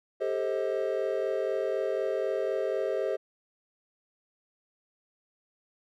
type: chord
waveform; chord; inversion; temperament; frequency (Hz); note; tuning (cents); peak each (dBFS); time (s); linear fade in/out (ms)
triangle; A half-diminished seventh; third; just; 396 / 440 / 528 / 633.6; G4 / A4 / C5 / Eb5; +18 / 0 / +16 / +31; -30 / -32 / -30 / -31; 0.2-3.17; 20
effects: none